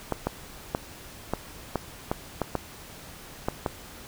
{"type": "clicks", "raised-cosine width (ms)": 1, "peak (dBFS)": -11, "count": 10, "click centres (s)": [0.123, 0.27, 0.749, 1.336, 1.757, 2.115, 2.417, 2.553, 3.485, 3.662], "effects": ["pink hiss -45 dBFS RMS until 4.07 s"]}